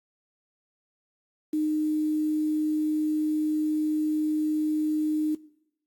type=tone with quantisation; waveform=sine; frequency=307.1 Hz; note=D#4; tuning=23 cents flat; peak=-23 dBFS; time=1.53-5.35 s; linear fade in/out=5 ms; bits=8; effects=noise-tail reverb RT60 0.8 s tail -20 dB re dry + AAC 64 kbps